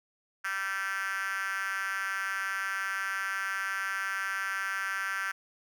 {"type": "tone with high-pass filter", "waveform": "5% pulse", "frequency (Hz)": 194.3, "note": "G3", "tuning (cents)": -15, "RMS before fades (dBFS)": -33, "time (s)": [0.44, 5.32], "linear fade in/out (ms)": 10, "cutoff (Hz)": 1500, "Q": 5.5, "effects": []}